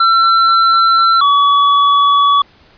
square tone pair in turn, 1348 / 1136.1 Hz, E6 / C#6, +38 / +42 cents, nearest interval minor third, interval 296 cents, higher first, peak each -8 dBFS, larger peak neither, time 0-1.21 / 1.21-2.42 s, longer neither, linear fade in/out 5 ms, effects pink hiss -47 dBFS RMS until 2.77 s + resampled to 11025 Hz

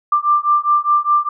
sine beating tone pair, 1182 / 1186.9 Hz, D6 / D6, +11 / +18 cents, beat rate 4.9 Hz, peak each -15 dBFS, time 0.12-1.29 s, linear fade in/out 5 ms, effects none

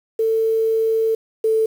sine tone pair in turn, 446.5 / 441.9 Hz, A4 / A4, +25 / +7 cents, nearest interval unison, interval 18 cents, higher first, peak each -15 / -14 dBFS, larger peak second, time 0.19-1.15 / 1.44-1.66 s, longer first, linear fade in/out 5 ms, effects 7-bit

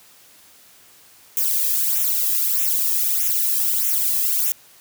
violet noise with flanger, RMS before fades -20 dBFS, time 1.37-4.52 s, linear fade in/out 0 ms, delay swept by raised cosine 0.21 to 1.41 ms, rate 1.6 Hz, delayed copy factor -0.8, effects white hiss -50 dBFS RMS until 4.8 s + high-pass 60 Hz 12 dB/octave

